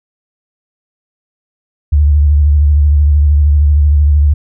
sine tone with vibrato, 73.42 Hz, D2, in tune, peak -5 dBFS, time 1.92-4.34 s, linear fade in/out 10 ms, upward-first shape triangle, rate 13 Hz, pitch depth 76 cents each way, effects none

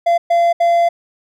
triangle tone bursts at uneven times, 685 Hz, F5, 34 cents flat, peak -8 dBFS, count 3, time 0.06-0.18 / 0.3-0.53 / 0.6-0.89 s, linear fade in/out 10 ms, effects none

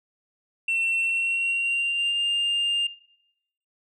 sine tone with pitch glide, 2703 to 2805 Hz, E7 to F7, +43 to +7 cents, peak -20 dBFS, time 0.68-2.87 s, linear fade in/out 5 ms, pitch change +64 cents, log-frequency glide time 1.02-2.18 s, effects noise-tail reverb RT60 0.8 s tail -18 dB re dry + tanh soft clip ceiling -20 dBFS

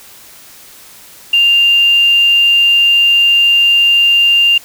sine tone with quantisation, 2794 Hz, F7, in tune, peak -6 dBFS, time 1.33-4.58 s, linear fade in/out 5 ms, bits 5, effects white hiss -38 dBFS RMS until 4.64 s

